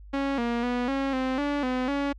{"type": "tone with pitch steps", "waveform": "sawtooth", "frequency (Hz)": [276.1, 236.5, 245.2, 272.7, 260, 288.3, 254.1, 281.9], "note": ["C#4", "A#3", "B3", "C#4", "C4", "D4", "B3", "C#4"], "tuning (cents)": [-7, 25, -12, -28, -11, -32, 49, 29], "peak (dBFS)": -21, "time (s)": [0.13, 2.13], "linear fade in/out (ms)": 10, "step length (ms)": 250, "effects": ["added 50 Hz sine -43 dBFS peak until 2.18 s", "low-pass 3000 Hz 12 dB/octave"]}